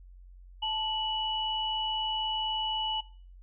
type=tone pair together; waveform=sine; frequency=876 / 2947 Hz; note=A5 / F#7; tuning=-8 / -8 cents; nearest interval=octave + major sixth; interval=2100 cents; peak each=-33 / -30 dBFS; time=0.62-3.01 s; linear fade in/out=10 ms; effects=noise-tail reverb RT60 0.4 s tail -19 dB re dry + added 45 Hz sine -48 dBFS peak until 3.42 s